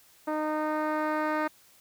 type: tone with low-pass filter sweep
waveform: 10% pulse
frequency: 307.2 Hz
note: D#4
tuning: 22 cents flat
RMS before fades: -29 dBFS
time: 0.27-1.48 s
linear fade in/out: 10 ms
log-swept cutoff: 950 to 1900 Hz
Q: 0.78
effects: white hiss -59 dBFS RMS until 1.8 s